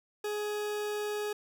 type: tone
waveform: 40% pulse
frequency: 418.3 Hz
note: G#4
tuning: 12 cents sharp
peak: -31 dBFS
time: 0.24-1.33 s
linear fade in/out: 5 ms
effects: none